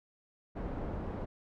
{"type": "low-pass noise", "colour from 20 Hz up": "pink", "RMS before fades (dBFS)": -38, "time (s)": [0.55, 1.26], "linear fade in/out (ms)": 20, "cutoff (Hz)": 790, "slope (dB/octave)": 12, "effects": []}